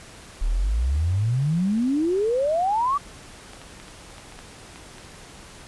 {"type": "exponential sweep", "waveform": "sine", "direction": "up", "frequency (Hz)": [34.65, 1180], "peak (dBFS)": -19, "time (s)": [0.41, 2.98], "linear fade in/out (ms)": 10}
{"type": "clicks", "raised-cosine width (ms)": 0.3, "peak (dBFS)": -26, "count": 9, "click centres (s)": [3.534, 3.616, 3.8, 3.882, 4.182, 4.323, 4.39, 4.759, 4.983]}
{"effects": ["pink hiss -44 dBFS RMS until 5.67 s", "resampled to 24000 Hz"]}